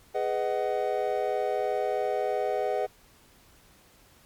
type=chord; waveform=triangle; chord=G# minor seventh; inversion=none; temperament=just; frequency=415.3 / 498.4 / 623 / 747.5 Hz; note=G#4 / B4 / D#5 / F#5; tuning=0 / +16 / +2 / +17 cents; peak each=-29 dBFS; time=0.14-2.87 s; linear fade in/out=20 ms; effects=pink hiss -58 dBFS RMS until 4.25 s + MP3 96 kbps